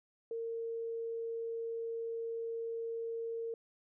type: tone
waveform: sine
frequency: 458.4 Hz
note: A#4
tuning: 29 cents flat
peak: -36 dBFS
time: 0.31-3.54 s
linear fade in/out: 2 ms
effects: none